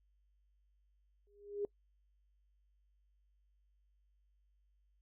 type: tone with exponential growth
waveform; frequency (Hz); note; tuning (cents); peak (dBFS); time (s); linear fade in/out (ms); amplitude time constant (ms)
sine; 408; G#4; -31; -32; 1.27-1.65; 1; 82
effects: noise-tail reverb RT60 0.1 s tail -24 dB re dry + added 50 Hz sine -70 dBFS peak until 5.01 s